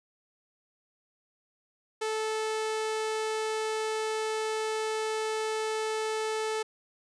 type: tone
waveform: sawtooth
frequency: 436.9 Hz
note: A4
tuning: 12 cents flat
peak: -25 dBFS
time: 2.01-6.63 s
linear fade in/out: 10 ms
effects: resampled to 22050 Hz